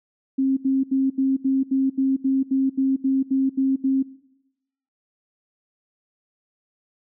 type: tone bursts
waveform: sine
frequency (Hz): 267.5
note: C4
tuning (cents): +38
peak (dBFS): -17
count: 14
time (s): 0.38-4.028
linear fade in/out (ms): 10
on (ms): 190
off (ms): 76
effects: noise-tail reverb RT60 0.9 s tail -20 dB re dry

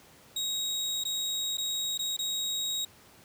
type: tone with dropouts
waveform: 30% pulse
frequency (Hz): 3789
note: A#7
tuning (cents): +27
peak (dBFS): -27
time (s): 0.36-2.85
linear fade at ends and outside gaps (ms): 5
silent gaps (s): 1.038-1.051 / 1.572-1.581 / 1.977-1.991 / 2.167-2.189
effects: pink hiss -56 dBFS RMS until 3.24 s + high-pass 80 Hz 12 dB/octave

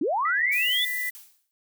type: linear sweep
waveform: sine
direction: up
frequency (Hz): 249.4 to 3564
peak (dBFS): -22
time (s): 0.01-0.85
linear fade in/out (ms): 5
type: tone with pitch glide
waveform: sine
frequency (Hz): 1964 to 1985.7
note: B6 to B6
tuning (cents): -10 to +9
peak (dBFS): -27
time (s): 0.25-1.1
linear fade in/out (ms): 5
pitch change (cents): +19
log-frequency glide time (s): 0.46-0.74
type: noise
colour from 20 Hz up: violet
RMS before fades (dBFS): -35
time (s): 0.51-1.11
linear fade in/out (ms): 20
type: noise with exponential decay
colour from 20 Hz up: blue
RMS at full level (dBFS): -41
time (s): 1.15-1.51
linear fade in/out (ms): 0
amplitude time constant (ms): 78
effects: none

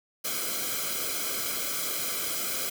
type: noise with comb filter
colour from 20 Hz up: white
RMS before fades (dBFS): -31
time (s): 0.24-2.7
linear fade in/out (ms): 10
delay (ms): 1.1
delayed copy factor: -0.85
effects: none

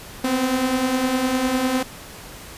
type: beating tone pair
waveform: sawtooth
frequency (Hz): 249.7 / 259.6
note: B3 / C4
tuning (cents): +19 / -13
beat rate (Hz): 9.9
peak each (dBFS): -22 / -16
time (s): 0.24-1.83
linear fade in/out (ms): 5
effects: pink hiss -39 dBFS RMS until 2.57 s + resampled to 32000 Hz

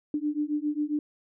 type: beating tone pair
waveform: sine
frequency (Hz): 294.1 / 301.5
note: D4 / D4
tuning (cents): +3 / +46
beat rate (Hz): 7.4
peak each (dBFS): -29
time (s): 0.14-0.99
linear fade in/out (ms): 2
effects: none

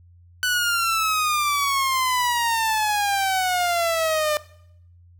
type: exponential sweep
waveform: sawtooth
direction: down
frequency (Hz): 1498 to 597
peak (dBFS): -16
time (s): 0.43-4.37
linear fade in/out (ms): 0
effects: noise-tail reverb RT60 0.7 s tail -19 dB re dry + added 87 Hz sine -48 dBFS peak until 5.19 s

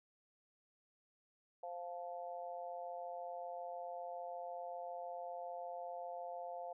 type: harmonic tone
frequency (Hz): 174.61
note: F3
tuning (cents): 0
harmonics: 3 / 4 / 5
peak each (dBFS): -48 / -45 / -52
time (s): 1.63-6.73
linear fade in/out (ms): 5
effects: none

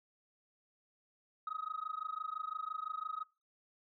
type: tone with amplitude modulation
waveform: sine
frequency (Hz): 1265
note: D#6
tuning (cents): +28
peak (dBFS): -33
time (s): 1.47-3.24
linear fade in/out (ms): 2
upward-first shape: sine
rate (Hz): 25.9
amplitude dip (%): 95
effects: noise-tail reverb RT60 0.3 s tail -21 dB re dry + tanh soft clip ceiling -32 dBFS

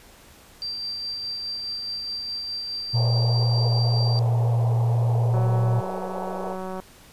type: tone with tremolo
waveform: sine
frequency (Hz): 4699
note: D8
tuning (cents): 0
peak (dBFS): -27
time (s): 0.62-4.19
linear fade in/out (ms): 0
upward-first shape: sine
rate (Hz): 4.8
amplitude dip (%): 25
type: tone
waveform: sine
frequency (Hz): 117.8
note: A#2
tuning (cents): +19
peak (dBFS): -18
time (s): 2.93-5.81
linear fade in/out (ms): 20
type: band-pass noise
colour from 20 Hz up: pink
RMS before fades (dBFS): -34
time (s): 2.93-6.57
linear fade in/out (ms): 50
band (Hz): 410 to 940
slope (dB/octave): 48
type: click train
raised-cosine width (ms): 1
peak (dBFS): -20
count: 274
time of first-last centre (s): 5.34-6.8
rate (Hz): 187
effects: pink hiss -50 dBFS RMS until 7.12 s + resampled to 32000 Hz

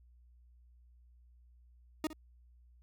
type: tone with echo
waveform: 40% pulse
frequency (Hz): 311.1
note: D#4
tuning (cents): 0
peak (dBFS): -30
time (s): 2.04-2.07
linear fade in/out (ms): 2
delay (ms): 61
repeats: 1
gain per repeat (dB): -14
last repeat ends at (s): 2.131
effects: added 60 Hz sine -59 dBFS peak until 2.82 s

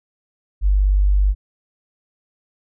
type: tone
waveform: sine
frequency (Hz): 49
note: G1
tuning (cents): 0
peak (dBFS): -12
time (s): 0.61-1.35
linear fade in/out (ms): 50
effects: none

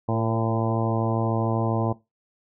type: harmonic tone with a mistuned harmonic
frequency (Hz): 112.8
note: A2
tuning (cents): +44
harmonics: 1 / 2 / 3 / 4 / 5 / 6 / 7 / 8 / 9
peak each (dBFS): -25 / -28 / -30 / -31 / -32 / -33 / -33 / -34 / -35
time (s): 0.08-1.93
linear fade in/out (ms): 10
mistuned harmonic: 4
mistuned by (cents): +21
effects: noise-tail reverb RT60 0.2 s tail -17 dB re dry

